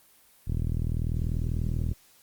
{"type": "tone with low-pass filter", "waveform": "5% pulse", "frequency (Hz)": 40.19, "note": "E1", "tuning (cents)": -43, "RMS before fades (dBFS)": -28, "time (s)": [0.47, 1.93], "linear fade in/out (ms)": 10, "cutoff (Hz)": 110, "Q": 0.96, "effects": ["white hiss -59 dBFS RMS until 2.22 s", "Opus 24 kbps"]}